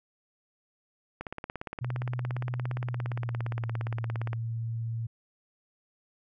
click train, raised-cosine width 0.5 ms, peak -21 dBFS, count 55, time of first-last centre 1.21-4.331 s, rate 17.3 Hz
sine tone with pitch glide, 123.47 to 114.54 Hz, B2 to A#2, 0 to -30 cents, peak -30 dBFS, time 1.81-5.07 s, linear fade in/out 10 ms, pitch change -130 cents, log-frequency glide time 2.75-3.73 s
effects none

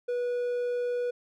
triangle tone, 487.8 Hz, B4, 21 cents flat, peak -25 dBFS, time 0.08-1.11 s, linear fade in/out 10 ms, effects none

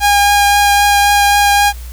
sawtooth tone with vibrato, 813 Hz, G#5, 37 cents flat, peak -4 dBFS, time 0-1.73 s, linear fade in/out 50 ms, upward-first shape triangle, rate 3.8 Hz, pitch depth 11 cents each way, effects added 60 Hz sine -25 dBFS peak until 1.92 s + white hiss -39 dBFS RMS until 1.92 s

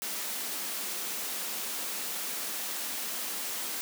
white high-pass noise, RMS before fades -35 dBFS, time 0.02-3.81 s, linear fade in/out 0 ms, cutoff 180 Hz, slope 96 dB/octave, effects none

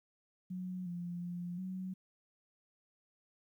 sine tone with pitch steps, 183.1 / 174.5 / 175.6 / 186.4 Hz, F#3 / F3 / F3 / F#3, -18 / -1 / +10 / +13 cents, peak -38 dBFS, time 0.5-1.94 s, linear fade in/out 10 ms, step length 360 ms, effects 12-bit

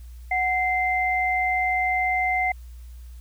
sine tone pair together, 740 / 2081 Hz, F#5 / C7, 0 / -10 cents, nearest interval octave + tritone, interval 1790 cents, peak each -23 dBFS, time 0.31-2.52 s, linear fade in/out 5 ms, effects added 60 Hz sine -38 dBFS peak until 3.2 s + white hiss -59 dBFS RMS until 3.2 s

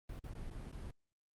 brown noise with dropouts, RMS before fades -45 dBFS, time 0.09-0.91 s, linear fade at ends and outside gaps 5 ms, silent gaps 0.194-0.238 / 0.337-0.349 / 0.503-0.507 / 0.718-0.724 s, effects Opus 32 kbps

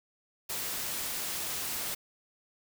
white noise, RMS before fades -35 dBFS, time 0.49-1.95 s, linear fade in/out 10 ms, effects none

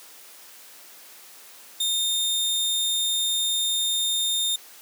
sawtooth tone, 3645 Hz, A#7, 40 cents flat, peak -19 dBFS, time 1.8-4.56 s, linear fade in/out 5 ms, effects white hiss -47 dBFS RMS until 4.81 s + high-pass 300 Hz 12 dB/octave

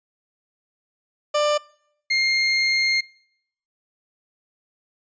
30% pulse tone pair in turn, 594 / 2123 Hz, D5 / C7, +20 / +25 cents, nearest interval octave + minor seventh, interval 2205 cents, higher second, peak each -15 dBFS, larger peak neither, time 1.34-1.58 / 2.1-3.01 s, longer second, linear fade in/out 10 ms, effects noise-tail reverb RT60 0.7 s tail -24 dB re dry + resampled to 16000 Hz

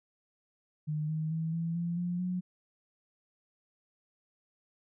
sine tone with pitch steps, 152.4 / 156.87 / 161.46 / 166.19 / 171.06 / 176.08 / 181.24 Hz, D#3 / D#3 / E3 / E3 / F3 / F3 / F#3, -36 / +14 / -36 / +14 / -36 / +14 / -36 cents, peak -30 dBFS, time 0.87-2.41 s, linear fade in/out 20 ms, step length 220 ms, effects none

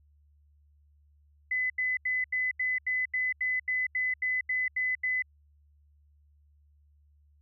sine tone bursts, 2013 Hz, B6, 33 cents sharp, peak -26 dBFS, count 14, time 1.51-5.223 s, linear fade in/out 5 ms, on 190 ms, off 81 ms, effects added 73 Hz sine -60 dBFS peak until 7.41 s

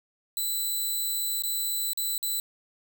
5% pulse tone with dropouts, 3994 Hz, B7, 19 cents sharp, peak -19 dBFS, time 0.37-2.4 s, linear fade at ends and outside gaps 1 ms, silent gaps 1.422-1.436 / 1.933-1.974 / 2.18-2.228 s, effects none

